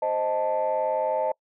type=chord; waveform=sine; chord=A diminished; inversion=first; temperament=equal; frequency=523.3 / 622.3 / 880 Hz; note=C5 / Eb5 / A5; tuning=0 / 0 / 0 cents; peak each=-27 / -25 / -26 dBFS; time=0.02-1.32 s; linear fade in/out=5 ms; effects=noise-tail reverb RT60 0.1 s tail -25 dB re dry + tanh soft clip ceiling -16 dBFS